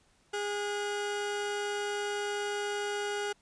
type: tone pair together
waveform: 30% pulse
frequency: 410.3 / 1444.5 Hz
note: G#4 / F#6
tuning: -21 / -42 cents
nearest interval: octave + minor seventh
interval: 2179 cents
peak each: -30 / -35 dBFS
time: 0.33-3.33 s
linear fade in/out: 10 ms
effects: pink hiss -67 dBFS RMS until 3.41 s + resampled to 22050 Hz